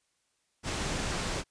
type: low-pass noise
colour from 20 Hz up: pink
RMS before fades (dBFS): -33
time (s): 0.63-1.44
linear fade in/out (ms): 50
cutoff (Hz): 9000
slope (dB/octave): 24
effects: white hiss -75 dBFS RMS until 1.5 s + resampled to 22050 Hz